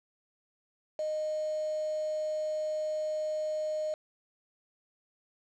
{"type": "tone with quantisation", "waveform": "sine", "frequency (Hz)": 617, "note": "D#5", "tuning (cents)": -15, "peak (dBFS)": -30, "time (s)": [0.99, 3.94], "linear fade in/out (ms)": 2, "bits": 7, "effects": ["low-pass 4000 Hz 12 dB/octave"]}